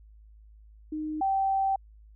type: tone pair in turn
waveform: sine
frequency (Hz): 308.1 / 776.4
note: D#4 / G5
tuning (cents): -17 / -17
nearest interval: octave + major third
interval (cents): 1600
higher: second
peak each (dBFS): -30 / -23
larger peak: second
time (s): 0.92-1.21 / 1.21-1.76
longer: second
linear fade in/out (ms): 5
effects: added 53 Hz sine -50 dBFS peak until 2.15 s